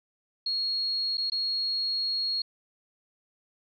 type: tone with dropouts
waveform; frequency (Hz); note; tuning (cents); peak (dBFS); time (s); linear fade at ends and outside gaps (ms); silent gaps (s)
sine; 4300; C8; +47; -26; 0.46-2.42; 5; 1.172-1.179 / 1.3-1.319
effects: none